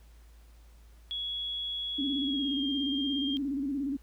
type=tone with pitch glide; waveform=sine; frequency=3354 to 3206 Hz; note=G#7 to G7; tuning=+16 to +38 cents; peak=-32 dBFS; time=1.11-3.37 s; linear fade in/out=0 ms; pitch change=-78 cents; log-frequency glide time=2.2-2.64 s
type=tone with vibrato; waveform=sine; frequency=277.2 Hz; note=C#4; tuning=in tune; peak=-29 dBFS; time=1.98-3.97 s; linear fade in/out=10 ms; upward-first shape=square; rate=17 Hz; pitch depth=74 cents each way
effects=added 56 Hz sine -52 dBFS peak until 4.02 s + pink hiss -65 dBFS RMS until 4.02 s